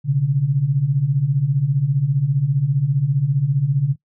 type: beating tone pair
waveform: sine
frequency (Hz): 127.6 / 142.6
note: C3 / C#3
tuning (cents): -43 / +49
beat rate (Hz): 15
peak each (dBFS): -21 / -16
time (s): 0.04-3.96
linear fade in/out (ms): 50
effects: noise-tail reverb RT60 0.1 s tail -20 dB re dry